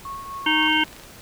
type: tone with tremolo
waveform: sine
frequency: 1100 Hz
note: C#6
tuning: 14 cents flat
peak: -29 dBFS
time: 0.05-0.68 s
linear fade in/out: 2 ms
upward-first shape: triangle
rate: 3.9 Hz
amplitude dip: 50%
type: harmonic tone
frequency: 310 Hz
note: D#4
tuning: 6 cents flat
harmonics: 1 / 3 / 5 / 7 / 9 / 10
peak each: -24 / -24 / -24 / -24 / -24 / -24 dBFS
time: 0.46-0.84 s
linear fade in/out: 5 ms
type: clicks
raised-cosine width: 0.2 ms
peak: -25 dBFS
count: 12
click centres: 0.629 / 0.66 / 0.698 / 0.729 / 0.773 / 0.809 / 0.845 / 0.88 / 0.929 / 0.965 / 0.998 / 1.036 s
effects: pink hiss -44 dBFS RMS until 1.21 s